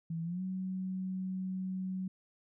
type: tone with pitch glide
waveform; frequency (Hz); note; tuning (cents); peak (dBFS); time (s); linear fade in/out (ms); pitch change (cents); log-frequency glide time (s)
sine; 164.81 to 187.14; E3 to F#3; 0 to +20; -34; 0.1-2.08; 5; +220; 0.23-0.42
effects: none